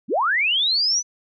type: linear sweep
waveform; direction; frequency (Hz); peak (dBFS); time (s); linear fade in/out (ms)
sine; up; 157.3 to 6080; -17; 0.08-1.03; 50
effects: none